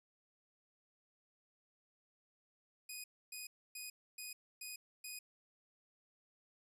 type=tone bursts; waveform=10% pulse; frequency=2489 Hz; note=D#7; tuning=in tune; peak=-36 dBFS; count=6; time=2.89-5.19 s; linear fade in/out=5 ms; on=150 ms; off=280 ms; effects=resampled to 32000 Hz